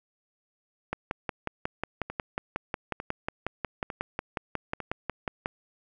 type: two click trains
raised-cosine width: 0.5 ms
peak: -20 / -14 dBFS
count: 4 / 26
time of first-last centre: 2.1-4.803 / 0.93-5.459 s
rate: 1.11 / 5.52 Hz
effects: none